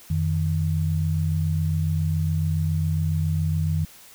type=tone pair together; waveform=sine; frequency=89.09 / 156.3 Hz; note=F2 / D#3; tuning=+35 / +8 cents; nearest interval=minor seventh; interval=973 cents; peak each=-23 dBFS; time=0.1-3.85 s; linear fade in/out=5 ms; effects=white hiss -48 dBFS RMS until 4.14 s